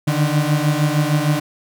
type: beating tone pair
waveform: 35% pulse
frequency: 146.83 / 153.33 Hz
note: D3 / D#3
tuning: 0 / -25 cents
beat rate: 6.5 Hz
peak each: -16 / -17 dBFS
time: 0.07-1.4 s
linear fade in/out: 10 ms
effects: none